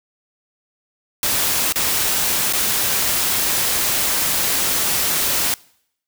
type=noise with dropouts; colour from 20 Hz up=white; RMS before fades=-19 dBFS; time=1.23-5.54 s; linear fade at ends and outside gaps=1 ms; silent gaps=1.724-1.758 / 2.526-2.534 s; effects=noise-tail reverb RT60 0.7 s tail -24 dB re dry